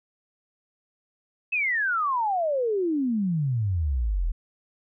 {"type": "exponential sweep", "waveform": "sine", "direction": "down", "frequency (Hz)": [2637, 37.66], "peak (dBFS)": -22, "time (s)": [1.52, 4.32], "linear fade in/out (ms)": 10, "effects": []}